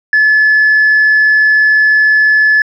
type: tone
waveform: sine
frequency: 1723 Hz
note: A6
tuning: 37 cents flat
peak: -4 dBFS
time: 0.13-2.62 s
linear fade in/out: 2 ms
effects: tanh soft clip ceiling -3 dBFS